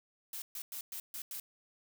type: noise bursts at uneven times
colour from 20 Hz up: blue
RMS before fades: -42 dBFS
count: 6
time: 0.33-0.42 / 0.55-0.62 / 0.72-0.81 / 0.92-1 / 1.14-1.22 / 1.31-1.4 s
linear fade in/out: 2 ms
effects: none